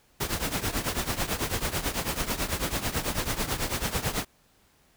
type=noise with tremolo; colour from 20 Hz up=pink; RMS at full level=-26 dBFS; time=0.2-4.25 s; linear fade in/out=10 ms; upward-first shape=triangle; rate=9.1 Hz; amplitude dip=85%; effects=pink hiss -63 dBFS RMS until 4.96 s